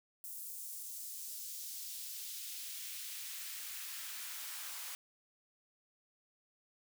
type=noise with high-pass filter sweep; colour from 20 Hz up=white; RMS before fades=-45 dBFS; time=0.24-4.95 s; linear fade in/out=0 ms; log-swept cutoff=9500 to 960 Hz; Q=0.93; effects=none